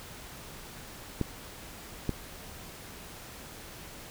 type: clicks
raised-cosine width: 3 ms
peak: -15 dBFS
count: 2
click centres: 1.213 / 2.093 s
effects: pink hiss -46 dBFS RMS until 4.1 s